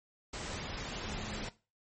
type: tone in noise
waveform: sine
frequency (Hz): 210.9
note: G#3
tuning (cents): +27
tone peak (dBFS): -44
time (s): 1.06-1.45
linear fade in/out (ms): 5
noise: pink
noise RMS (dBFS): -40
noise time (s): 0.33-1.49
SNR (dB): -7
effects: noise-tail reverb RT60 0.3 s tail -17 dB re dry + MP3 32 kbps